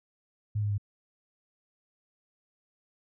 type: tone with pitch steps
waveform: sine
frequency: 105.2 / 103.51 / 101.85 Hz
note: G#2 / G#2 / G#2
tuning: +23 / -5 / -33 cents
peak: -26 dBFS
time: 0.55-0.781 s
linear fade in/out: 10 ms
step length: 77 ms
effects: none